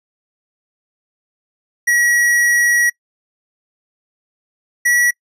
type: tone pair in turn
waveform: square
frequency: 1917 / 1933.7 Hz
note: A#6 / B6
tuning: +48 / -37 cents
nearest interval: unison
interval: 15 cents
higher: second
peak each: -12 dBFS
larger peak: neither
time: 1.87-2.9 / 4.85-5.11 s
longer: first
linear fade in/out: 10 ms
effects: noise-tail reverb RT60 0.1 s tail -25 dB re dry + resampled to 32000 Hz